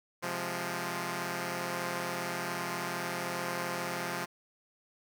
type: chord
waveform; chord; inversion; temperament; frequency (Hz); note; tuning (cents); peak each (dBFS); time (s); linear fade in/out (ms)
5% pulse; F minor; second; equal; 130.81 / 174.61 / 207.7; C3 / F3 / Ab3; 0 / 0 / 0; -29 / -24 / -29; 0.22-4.26; 20
effects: none